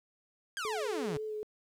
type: exponential sweep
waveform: sawtooth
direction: down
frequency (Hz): 1661.2 to 139.4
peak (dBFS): -31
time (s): 0.57-1.17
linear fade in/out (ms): 0
type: tone with vibrato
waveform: sine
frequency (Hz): 429.4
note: A4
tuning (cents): -42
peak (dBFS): -35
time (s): 0.65-1.43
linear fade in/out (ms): 0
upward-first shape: sine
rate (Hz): 3.8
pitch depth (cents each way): 17
effects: low-pass 10000 Hz 12 dB/octave + 11-bit